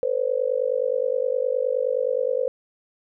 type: tone with amplitude modulation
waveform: sine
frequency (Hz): 510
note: C5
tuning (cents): -44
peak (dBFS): -16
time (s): 0.03-2.48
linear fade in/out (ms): 0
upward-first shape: sine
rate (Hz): 49.6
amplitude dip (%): 100
effects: none